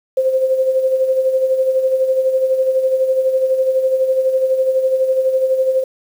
sine tone with tremolo, 523.3 Hz, C5, in tune, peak -10 dBFS, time 0.17-5.84 s, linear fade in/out 5 ms, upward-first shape sine, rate 12 Hz, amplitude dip 55%, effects 7-bit

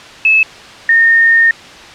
sine tone pair in turn, 2603 / 1831.6 Hz, E7 / A#6, -22 / -31 cents, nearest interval tritone, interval 609 cents, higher first, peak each -5 dBFS, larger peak neither, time 0.25-0.43 / 0.89-1.51 s, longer second, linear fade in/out 2 ms, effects white hiss -33 dBFS RMS until 1.94 s + low-pass 4000 Hz 12 dB/octave

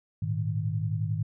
sine chord, Ab suspended second, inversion none, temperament equal with one note detuned, 105.46 / 116.54 / 155.56 Hz, Ab2 / Bb2 / Eb3, +27 / 0 / 0 cents, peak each -29 / -33 / -31 dBFS, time 0.22-1.23 s, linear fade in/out 5 ms, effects none

